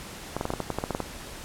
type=clicks; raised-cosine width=1 ms; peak=-13 dBFS; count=12; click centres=0.366 / 0.411 / 0.454 / 0.504 / 0.537 / 0.603 / 0.703 / 0.786 / 0.839 / 0.907 / 0.949 / 1.003 s; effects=pink hiss -41 dBFS RMS until 1.44 s + low-pass 12000 Hz 12 dB/octave